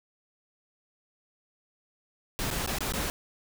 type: noise with dropouts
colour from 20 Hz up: pink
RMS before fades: -31 dBFS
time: 2.39-3.1 s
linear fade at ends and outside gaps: 0 ms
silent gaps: 2.504-2.511 / 2.662-2.675 / 2.785-2.806 / 2.921-2.937 s
effects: none